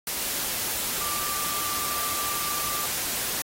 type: tone in noise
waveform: sine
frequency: 1178 Hz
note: D6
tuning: 5 cents sharp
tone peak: -33 dBFS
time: 1.01-2.86 s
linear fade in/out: 2 ms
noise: white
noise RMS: -29 dBFS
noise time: 0.07-3.42 s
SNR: -7 dB
effects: AAC 48 kbps